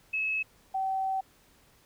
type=tone pair in turn; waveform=sine; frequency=2585 / 766.8 Hz; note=E7 / G5; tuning=-34 / -38 cents; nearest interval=octave + major sixth; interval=2104 cents; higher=first; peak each=-27 / -27 dBFS; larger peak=neither; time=0.13-0.43 / 0.74-1.21 s; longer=second; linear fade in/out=10 ms; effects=pink hiss -62 dBFS RMS until 1.85 s